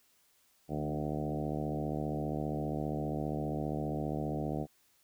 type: harmonic tone with a mistuned harmonic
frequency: 75 Hz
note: D2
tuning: 37 cents sharp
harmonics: 1 / 2 / 3 / 4 / 5 / 6 / 7 / 8 / 9 / 10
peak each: -44 / -37 / -41 / -39 / -43 / -44 / -45 / -45 / -44 / -45 dBFS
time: 0.68-4.67 s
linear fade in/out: 50 ms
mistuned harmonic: 3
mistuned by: -18 cents
effects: white hiss -69 dBFS RMS until 5.03 s